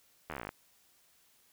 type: slowing click train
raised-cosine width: 0.5 ms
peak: -24 dBFS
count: 13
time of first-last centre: 0.3-0.491 s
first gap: 12 ms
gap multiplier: 1.05
effects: white hiss -67 dBFS RMS until 1.52 s